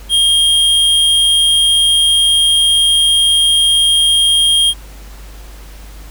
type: tone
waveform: square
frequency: 3229 Hz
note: G#7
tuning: 49 cents flat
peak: -9 dBFS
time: 0.09-4.74 s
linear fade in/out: 50 ms
effects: added 50 Hz sine -31 dBFS peak until 6.1 s + pink hiss -40 dBFS RMS until 6.1 s